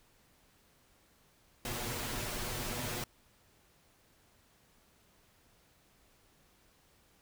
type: noise with comb filter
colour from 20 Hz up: pink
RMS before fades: -38 dBFS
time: 1.65-3.04 s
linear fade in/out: 2 ms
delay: 8.3 ms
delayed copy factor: +0.65
effects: pink hiss -67 dBFS RMS until 7.21 s